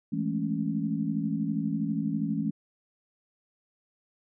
sine chord, A major seventh, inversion second, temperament equal, 164.81 / 207.7 / 220 / 277.2 Hz, E3 / G#3 / A3 / C#4, 0 / 0 / 0 / 0 cents, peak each -32 dBFS, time 0.12-2.51 s, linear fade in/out 10 ms, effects none

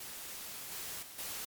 white noise with level steps, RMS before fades -45 / -42 / -50 / -41 dBFS, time 0-1.45 s, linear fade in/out 5 ms, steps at 0.71 / 1.02 / 1.18 s, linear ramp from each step 10 ms, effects MP3 96 kbps

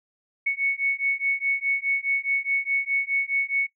sine beating tone pair, 2213 / 2217.8 Hz, C#7 / C#7, -3 / 0 cents, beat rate 4.8 Hz, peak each -25 dBFS, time 0.46-3.67 s, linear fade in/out 10 ms, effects noise-tail reverb RT60 0.1 s tail -21 dB re dry

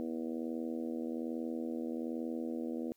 harmonic tone, 81.2 Hz, E2, 26 cents flat, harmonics 3 / 4 / 5 / 6 / 7 / 8 / 9, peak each -38 / -40 / -50 / -44 / -50 / -54 / -58 dBFS, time 0-2.92 s, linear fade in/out 0 ms, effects white hiss -73 dBFS RMS until 2.96 s

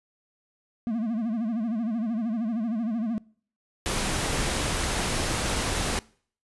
triangle tone with vibrato, 225.3 Hz, A3, 41 cents sharp, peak -23 dBFS, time 0.87-3.18 s, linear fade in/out 0 ms, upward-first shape sine, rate 13 Hz, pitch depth 120 cents each way
pink noise, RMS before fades -27 dBFS, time 3.86-5.99 s, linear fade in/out 0 ms
effects noise-tail reverb RT60 0.5 s tail -23 dB re dry + resampled to 24000 Hz

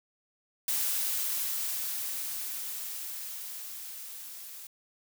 blue noise with level ramp, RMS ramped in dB -29 to -45 dBFS, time 0.68-4.67 s, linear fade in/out 2 ms, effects none

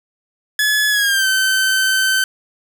sawtooth tone with pitch glide, 1707 to 1538.4 Hz, G#6 to G6, +47 to -33 cents, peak -10 dBFS, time 0.59-2.24 s, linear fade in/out 2 ms, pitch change -180 cents, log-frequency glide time 0.89-1.27 s, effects none

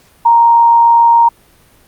sine tone with amplitude modulation, 932.3 Hz, A#5, in tune, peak -3 dBFS, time 0.25-1.29 s, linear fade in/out 10 ms, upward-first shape sine, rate 107 Hz, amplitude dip 25%, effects pink hiss -48 dBFS RMS until 1.87 s + Opus 48 kbps

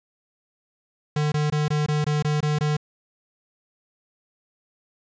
square tone bursts, 150 Hz, D3, 37 cents sharp, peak -21 dBFS, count 9, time 1.16-2.768 s, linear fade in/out 5 ms, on 160 ms, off 21 ms, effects resampled to 16000 Hz + 8-bit

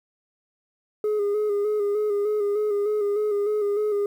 sine tone with vibrato, 415.3 Hz, G#4, in tune, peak -18 dBFS, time 1.04-4.06 s, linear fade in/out 2 ms, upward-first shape square, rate 3.3 Hz, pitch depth 34 cents each way, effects tanh soft clip ceiling -20 dBFS + 9-bit

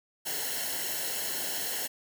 white noise with comb filter, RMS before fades -33 dBFS, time 0.25-1.88 s, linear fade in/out 20 ms, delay 0.83 ms, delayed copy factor -0.7, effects none

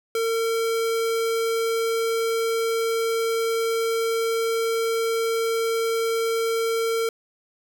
square tone, 454.9 Hz, A#4, 42 cents flat, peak -22 dBFS, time 0.15-7.09 s, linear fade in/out 2 ms, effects none

